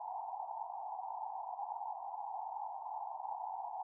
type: band-pass noise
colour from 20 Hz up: pink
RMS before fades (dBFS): -43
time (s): 0-3.83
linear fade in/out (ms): 5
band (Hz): 730 to 940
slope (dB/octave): 96
effects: none